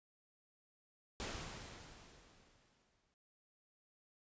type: noise with exponential decay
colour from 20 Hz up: pink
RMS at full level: -42 dBFS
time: 1.2-3.14 s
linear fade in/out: 0 ms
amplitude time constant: 420 ms
effects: resampled to 16000 Hz